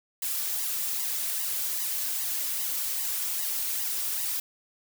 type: noise with flanger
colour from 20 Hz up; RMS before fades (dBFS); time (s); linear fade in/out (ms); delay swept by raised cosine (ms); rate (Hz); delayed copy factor
blue; -30; 0.22-4.4; 5; 1 to 3.5; 2.5; +0.85
effects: none